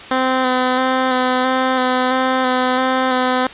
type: tone with vibrato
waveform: 10% pulse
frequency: 256.8 Hz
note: C4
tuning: 32 cents flat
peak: -6 dBFS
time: 0.11-3.47 s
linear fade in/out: 2 ms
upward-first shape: square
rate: 1.5 Hz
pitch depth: 17 cents each way
effects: white hiss -34 dBFS RMS until 3.53 s + resampled to 8000 Hz